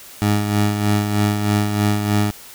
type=tone with tremolo; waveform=20% pulse; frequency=103.83 Hz; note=G#2; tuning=in tune; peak=-9 dBFS; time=0.22-2.31 s; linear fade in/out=0 ms; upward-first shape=sine; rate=3.2 Hz; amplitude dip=50%; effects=white hiss -40 dBFS RMS until 2.54 s